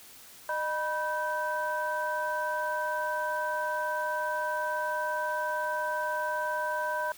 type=tone cluster; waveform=sine; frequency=612 / 976 / 1544 Hz; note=D#5 / B5 / G6; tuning=-29 / -21 / -27 cents; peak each=-33 / -31 / -33 dBFS; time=0.49-7.12 s; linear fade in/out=2 ms; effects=tanh soft clip ceiling -19 dBFS + white hiss -51 dBFS RMS until 7.17 s